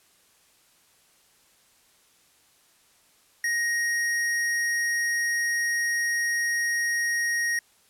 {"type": "tone", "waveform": "square", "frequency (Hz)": 1875, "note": "A#6", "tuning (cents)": 10, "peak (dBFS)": -24, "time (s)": [3.44, 7.59], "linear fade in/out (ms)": 2, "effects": ["white hiss -61 dBFS RMS until 7.89 s", "low-pass 12000 Hz 12 dB/octave"]}